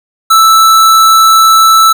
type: tone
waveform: square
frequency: 1318 Hz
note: E6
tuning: 1 cent flat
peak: -3 dBFS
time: 0.3-1.93 s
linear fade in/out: 10 ms
effects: none